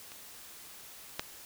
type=clicks; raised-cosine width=0.2 ms; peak=-30 / -14 dBFS; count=2; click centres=0.119 / 1.195 s; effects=white hiss -50 dBFS RMS until 1.45 s